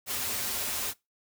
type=noise with comb filter; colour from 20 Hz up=white; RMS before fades=-32 dBFS; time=0.06-0.94 s; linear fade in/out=50 ms; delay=6.1 ms; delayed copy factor=-0.6; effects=noise-tail reverb RT60 0.2 s tail -21 dB re dry